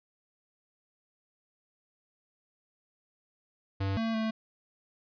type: tone with pitch steps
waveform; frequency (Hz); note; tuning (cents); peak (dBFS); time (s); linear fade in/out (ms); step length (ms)
square; 97.5 / 225.2 / 221.1; G2 / A3 / A3; -9 / +40 / +9; -29; 3.8-4.31; 10; 170
effects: resampled to 11025 Hz